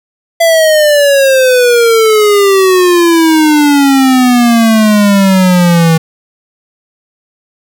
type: exponential sweep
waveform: square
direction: down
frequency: 674 to 160.9 Hz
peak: -5 dBFS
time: 0.4-5.98 s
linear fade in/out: 10 ms
effects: none